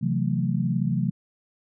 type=chord; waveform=sine; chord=F# half-diminished seventh; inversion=second; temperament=just; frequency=133.2 / 166.5 / 185 / 222 Hz; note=C3 / E3 / F#3 / A3; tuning=+31 / +18 / 0 / +16 cents; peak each=-26 / -27 / -27 / -29 dBFS; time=0.01-1.11 s; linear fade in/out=20 ms; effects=none